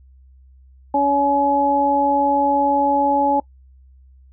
harmonic tone, 282.3 Hz, C#4, 32 cents sharp, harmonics 1 / 2 / 3, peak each -21 / -21 / -16 dBFS, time 0.94-3.4 s, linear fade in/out 5 ms, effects noise-tail reverb RT60 0.1 s tail -23 dB re dry + added 65 Hz sine -45 dBFS peak until 4.32 s

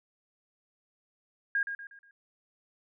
sine tone with echo, 1625 Hz, G#6, 38 cents flat, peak -25 dBFS, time 1.55-1.63 s, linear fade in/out 2 ms, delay 120 ms, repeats 4, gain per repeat -8 dB, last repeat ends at 2.11 s, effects none

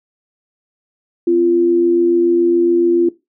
sine tone pair together, 257.2 / 344.3 Hz, C4 / F4, -30 / -25 cents, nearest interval perfect fourth, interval 505 cents, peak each -21 / -10 dBFS, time 1.27-3.09 s, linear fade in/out 5 ms, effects noise-tail reverb RT60 0.2 s tail -17 dB re dry

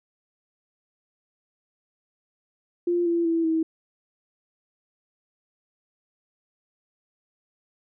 sine tone with pitch steps, 348.4 / 339.5 / 330.8 / 322.3 Hz, F4 / F4 / E4 / E4, -4 / -49 / +6 / -39 cents, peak -20 dBFS, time 2.87-3.63 s, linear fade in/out 5 ms, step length 190 ms, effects none

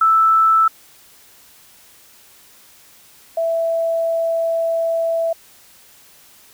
sine tone pair in turn, 1318.5 / 661.5 Hz, E6 / E5, 0 / +6 cents, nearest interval octave, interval 1194 cents, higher first, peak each -10 / -16 dBFS, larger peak first, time 0.01-0.68 / 3.37-5.33 s, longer second, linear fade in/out 5 ms, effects white hiss -48 dBFS RMS until 6.53 s

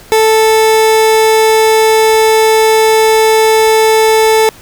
30% pulse tone, 440 Hz, A4, in tune, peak -3 dBFS, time 0.12-4.49 s, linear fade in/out 0 ms, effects pink hiss -37 dBFS RMS until 4.61 s

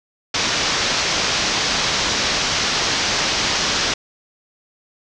white low-pass noise, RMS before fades -20 dBFS, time 0.34-3.94 s, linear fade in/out 5 ms, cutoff 6200 Hz, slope 48 dB/octave, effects none

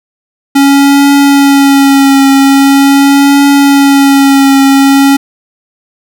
square tone with vibrato, 277.2 Hz, C#4, in tune, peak -3 dBFS, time 0.55-5.17 s, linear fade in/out 10 ms, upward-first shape triangle, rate 0.43 Hz, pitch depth 28 cents each way, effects none

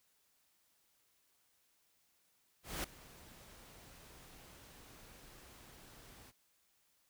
pink noise with ADSR envelope, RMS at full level -38 dBFS, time 2.63-6.32 s, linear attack 210 ms, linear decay 4 ms, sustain -20 dB, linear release 27 ms, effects white hiss -75 dBFS RMS until 7.09 s

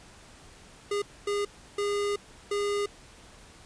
square tone bursts at uneven times, 407.9 Hz, G#4, 31 cents flat, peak -27 dBFS, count 4, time 0.91-1.02 / 1.27-1.45 / 1.78-2.16 / 2.51-2.86 s, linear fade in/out 5 ms, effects pink hiss -52 dBFS RMS until 3.65 s + resampled to 22050 Hz

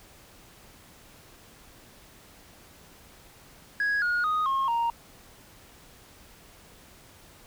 sine tone with pitch steps, 1661.2 / 1437.8 / 1244.5 / 1077.2 / 932.3 Hz, G#6 / F6 / D#6 / C#6 / A#5, 0 / +50 / 0 / -50 / 0 cents, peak -21 dBFS, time 3.8-4.9 s, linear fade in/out 2 ms, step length 220 ms, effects tanh soft clip ceiling -22 dBFS + pink hiss -53 dBFS RMS until 7.46 s

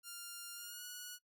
5% pulse tone with pitch glide, 1400 to 1460.3 Hz, F6 to F#6, +4 to -23 cents, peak -35 dBFS, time 0.03-1.19 s, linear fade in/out 50 ms, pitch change +73 cents, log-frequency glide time 0.55-0.84 s, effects noise-tail reverb RT60 0.1 s tail -19 dB re dry + MP3 96 kbps

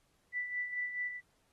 sine tone with tremolo, 1975.5 Hz, B6, in tune, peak -32 dBFS, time 0.32-1.21 s, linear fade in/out 50 ms, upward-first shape sine, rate 4.6 Hz, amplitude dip 60%, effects pink hiss -74 dBFS RMS until 1.52 s + AAC 32 kbps

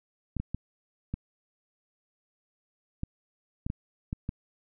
clicks, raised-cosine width 5 ms, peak -19 dBFS, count 9, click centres 0.367 / 0.4 / 0.546 / 1.14 / 3.034 / 3.665 / 3.701 / 4.129 / 4.291 s, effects none

